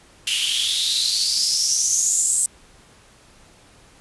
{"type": "noise with high-pass filter sweep", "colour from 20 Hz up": "white", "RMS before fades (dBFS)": -20, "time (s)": [0.27, 2.46], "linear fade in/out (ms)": 2, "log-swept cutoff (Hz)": [2800, 8200], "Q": 8.1, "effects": ["pink hiss -51 dBFS RMS until 4 s", "resampled to 24000 Hz"]}